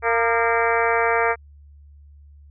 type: harmonic tone with a mistuned harmonic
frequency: 230.6 Hz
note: A#3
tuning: 19 cents flat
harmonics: 2 / 3 / 4 / 5 / 6 / 7 / 8 / 9 / 10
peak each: -22 / -24 / -25 / -26 / -27 / -27 / -28 / -29 / -29 dBFS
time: 0.02-1.36 s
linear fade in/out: 50 ms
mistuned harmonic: 5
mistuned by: +60 cents
effects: added 72 Hz sine -44 dBFS peak until 2.5 s